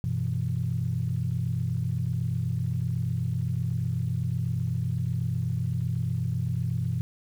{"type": "chord", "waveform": "sine", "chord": "E minor", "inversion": "first", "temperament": "equal with one note detuned", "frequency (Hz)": [95.48, 123.47, 164.81], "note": ["G2", "B2", "E3"], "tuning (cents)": [-45, 0, 0], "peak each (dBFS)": [-31, -27, -31], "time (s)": [0.04, 7.01], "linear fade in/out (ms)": 0, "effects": ["tanh soft clip ceiling -16 dBFS", "9-bit"]}